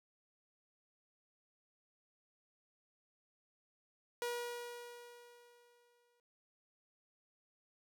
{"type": "tone with exponential decay", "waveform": "sawtooth", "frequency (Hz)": 480.5, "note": "B4", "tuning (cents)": -48, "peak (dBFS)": -32, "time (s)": [4.22, 6.2], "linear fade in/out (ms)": 1, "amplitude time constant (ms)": 430, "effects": []}